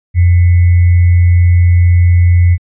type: tone with sample-and-hold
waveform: sine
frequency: 87.8 Hz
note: F2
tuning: 10 cents sharp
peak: -4 dBFS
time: 0.14-2.58 s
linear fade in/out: 50 ms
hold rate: 2100 Hz
effects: resampled to 8000 Hz